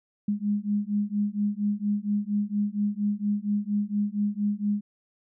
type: beating tone pair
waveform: sine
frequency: 204 / 208.3 Hz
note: G#3 / G#3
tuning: -31 / +5 cents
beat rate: 4.3 Hz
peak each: -27 dBFS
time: 0.28-4.81 s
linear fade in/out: 5 ms
effects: none